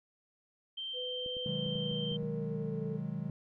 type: tone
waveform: sine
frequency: 3136 Hz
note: G7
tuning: in tune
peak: -37 dBFS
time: 0.77-2.17 s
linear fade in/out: 10 ms
type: tone with pitch glide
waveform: sine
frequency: 499.9 to 442.8 Hz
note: B4 to A4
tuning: +21 to +11 cents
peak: -39 dBFS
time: 0.93-3 s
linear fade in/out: 50 ms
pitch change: -210 cents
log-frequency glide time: 1.67-2.82 s
type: clicks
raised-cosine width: 3 ms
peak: -37 dBFS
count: 7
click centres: 1.262 / 1.368 / 1.663 / 1.755 / 1.914 / 2.118 / 2.23 s
type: chord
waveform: triangle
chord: G# minor seventh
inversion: first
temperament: equal with one note detuned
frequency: 125.56 / 155.56 / 185 / 207.7 Hz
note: B2 / D#3 / F#3 / G#3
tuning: +29 / 0 / 0 / 0 cents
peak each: -42 / -36 / -39 / -39 dBFS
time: 1.46-3.3 s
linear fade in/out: 2 ms
effects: none